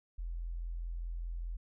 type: tone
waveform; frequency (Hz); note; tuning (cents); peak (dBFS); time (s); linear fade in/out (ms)
sine; 42.44; F1; -49; -36; 0.18-1.57; 10
effects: none